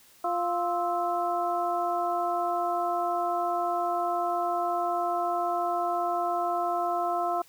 harmonic tone with a mistuned harmonic, 349.2 Hz, F4, in tune, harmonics 1 / 2 / 3 / 4, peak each -34 / -27 / -33 / -33 dBFS, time 0.24-7.42 s, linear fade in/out 5 ms, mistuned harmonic 4, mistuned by -110 cents, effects white hiss -57 dBFS RMS until 7.48 s

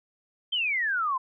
sine exponential sweep, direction down, 3194 to 1001 Hz, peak -24 dBFS, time 0.52-1.18 s, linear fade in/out 10 ms, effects none

